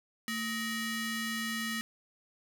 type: ring-modulated tone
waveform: sawtooth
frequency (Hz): 1047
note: C6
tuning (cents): +1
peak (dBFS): -26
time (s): 0.28-1.81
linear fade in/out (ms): 0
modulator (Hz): 822
effects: 11-bit